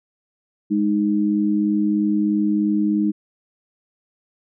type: tone pair together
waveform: sine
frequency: 206.9 / 310 Hz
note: G#3 / D#4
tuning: -6 / -6 cents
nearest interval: perfect fifth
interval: 700 cents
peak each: -19 dBFS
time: 0.7-3.12 s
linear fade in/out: 20 ms
effects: none